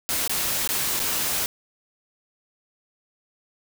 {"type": "noise with dropouts", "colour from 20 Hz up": "white", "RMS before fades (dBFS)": -25, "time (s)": [0.09, 1.46], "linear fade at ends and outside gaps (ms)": 0, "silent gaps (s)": [[0.276, 0.295], [0.675, 0.69], [0.994, 1]], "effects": []}